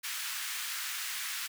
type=high-pass noise; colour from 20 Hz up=pink; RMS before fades=-37 dBFS; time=0.03-1.48 s; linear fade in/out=20 ms; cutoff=1400 Hz; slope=24 dB/octave; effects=none